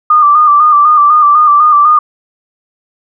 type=tone with vibrato; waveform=sine; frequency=1195 Hz; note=D6; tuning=30 cents sharp; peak=-3 dBFS; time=0.1-1.99 s; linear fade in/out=5 ms; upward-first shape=square; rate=4 Hz; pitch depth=40 cents each way; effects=none